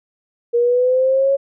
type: linear sweep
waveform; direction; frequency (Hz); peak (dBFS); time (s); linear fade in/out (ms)
sine; up; 470.7 to 554.4; -12; 0.53-1.37; 20
effects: none